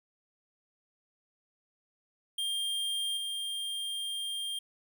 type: tone with level steps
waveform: square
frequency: 3200 Hz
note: G7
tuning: 35 cents sharp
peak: -31 / -34 dBFS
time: 2.38-4.59 s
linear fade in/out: 5 ms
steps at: 3.17 s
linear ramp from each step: 2 ms
effects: none